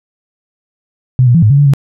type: tone with pitch steps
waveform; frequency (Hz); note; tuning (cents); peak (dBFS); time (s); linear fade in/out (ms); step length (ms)
sine; 127.5 / 121.2 / 167.3 / 106.7 / 140.3 / 144.1 / 138.7; C3 / B2 / E3 / G#2 / C#3 / D3 / C#3; -44 / -32 / +26 / +47 / +21 / -33 / +1; -4; 1.19-1.736; 0; 78
effects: none